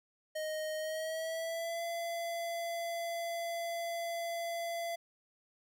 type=tone with pitch glide; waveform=square; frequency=622 to 678.3 Hz; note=D#5 to E5; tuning=-1 to +49 cents; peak=-36 dBFS; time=0.35-4.96 s; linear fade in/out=10 ms; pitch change=+150 cents; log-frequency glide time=0.78-1.83 s; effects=12-bit